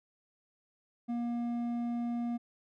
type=tone with hard clipping; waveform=sine; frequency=237.5 Hz; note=A#3; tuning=33 cents sharp; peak=-33 dBFS; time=1.08-2.38 s; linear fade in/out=20 ms; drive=6 dB; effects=none